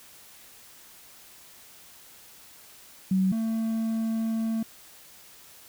sine / triangle tone pair in turn, 188.9 / 223.9 Hz, F#3 / A3, +36 / +30 cents, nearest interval minor third, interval 294 cents, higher second, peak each -20 / -23 dBFS, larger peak first, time 3.11-3.32 / 3.32-4.63 s, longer second, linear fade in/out 5 ms, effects white hiss -51 dBFS RMS until 5.68 s

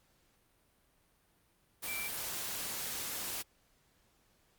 sine tone in noise, 2339 Hz, D7, 8 cents flat, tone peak -39 dBFS, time 1.87-2.09 s, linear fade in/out 20 ms, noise white, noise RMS -39 dBFS, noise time 1.82-3.43 s, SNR -3 dB, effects pink hiss -71 dBFS RMS until 4.58 s + Opus 48 kbps

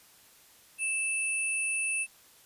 sine tone pair together, 2637 / 9397 Hz, E7 / D9, 0 / 0 cents, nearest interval octave + minor seventh, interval 2200 cents, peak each -29 / -33 dBFS, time 0.78-2.07 s, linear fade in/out 50 ms, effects white hiss -58 dBFS RMS until 2.45 s + resampled to 32000 Hz

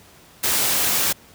white noise, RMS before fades -20 dBFS, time 0.43-1.13 s, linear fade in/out 10 ms, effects pink hiss -49 dBFS RMS until 1.34 s + high-pass 60 Hz 12 dB/octave

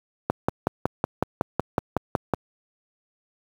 click train, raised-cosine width 1 ms, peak -6 dBFS, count 12, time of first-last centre 0.3-2.337 s, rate 5.4 Hz, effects high-pass 80 Hz 12 dB/octave + 7-bit

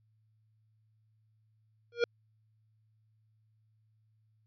square tone with exponential growth, 473.7 Hz, A#4, 28 cents sharp, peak -22 dBFS, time 1.92-2.04 s, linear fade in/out 2 ms, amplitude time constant 25 ms, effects added 109 Hz sine -67 dBFS peak until 4.46 s + resampled to 11025 Hz

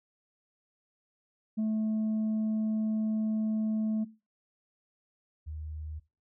sine tone pair in turn, 217.5 / 77.21 Hz, A3 / D#2, -20 / -13 cents, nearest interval octave + tritone, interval 1793 cents, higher first, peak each -24 / -36 dBFS, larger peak first, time 1.57-4.05 / 5.46-6 s, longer first, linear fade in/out 20 ms, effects noise-tail reverb RT60 0.3 s tail -20 dB re dry + tanh soft clip ceiling -26 dBFS

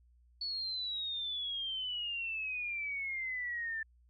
sine exponential sweep, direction down, 4450 to 1768 Hz, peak -35 dBFS, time 0.41-3.83 s, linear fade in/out 5 ms, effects added 60 Hz sine -62 dBFS peak until 4.09 s

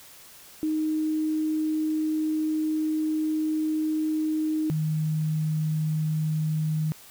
sine tone pair in turn, 311.1 / 155.55 Hz, D#4 / D#3, 0 / 0 cents, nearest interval octave, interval 1200 cents, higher first, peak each -23 dBFS, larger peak neither, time 0.63-4.7 / 4.7-6.92 s, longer first, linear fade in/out 0 ms, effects white hiss -49 dBFS RMS until 7.1 s

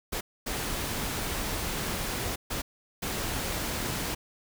pink noise bursts at uneven times, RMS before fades -32 dBFS, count 4, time 0.12-0.21 / 0.46-2.36 / 2.5-2.62 / 3.02-4.15 s, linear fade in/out 10 ms, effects none

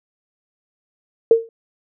sine tone with exponential decay, 456.3 Hz, A#4, 37 cents flat, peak -4 dBFS, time 1.31-1.49 s, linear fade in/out 2 ms, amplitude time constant 38 ms, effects none

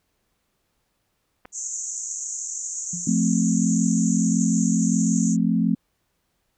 clicks, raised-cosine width 0.5 ms, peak -32 / -25 dBFS, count 2, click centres 1.451 / 1.455 s
pink band-pass noise, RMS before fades -31 dBFS, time 1.52-5.37 s, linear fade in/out 50 ms, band 6300 to 7400 Hz, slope 96 dB/octave
sine tone with exponential decay, 174.61 Hz, F3, in tune, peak -27 dBFS, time 2.93-3.18 s, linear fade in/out 5 ms, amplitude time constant 53 ms
sine chord, F major, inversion none, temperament equal, 174.61 / 220 / 261.6 Hz, F3 / A3 / C4, 0 / 0 / 0 cents, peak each -22 / -21 / -24 dBFS, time 3.07-5.75 s, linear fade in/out 5 ms
effects pink hiss -72 dBFS RMS until 6.57 s

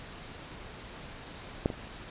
clicks, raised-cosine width 2 ms, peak -11 / -22 dBFS, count 2, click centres 1.659 / 1.702 s, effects pink hiss -45 dBFS RMS until 2.1 s + resampled to 8000 Hz

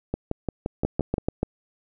two click trains, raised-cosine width 2 ms, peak -9 / -12 dBFS, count 5 / 7, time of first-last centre 0.85-1.431 / 0.14-1.182 s, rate 6.89 / 5.76 Hz, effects none

